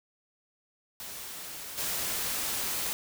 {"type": "noise with level steps", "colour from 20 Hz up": "white", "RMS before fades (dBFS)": [-41, -32], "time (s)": [1, 2.93], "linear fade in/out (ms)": 0, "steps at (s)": 1.77, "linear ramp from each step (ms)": 20, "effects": []}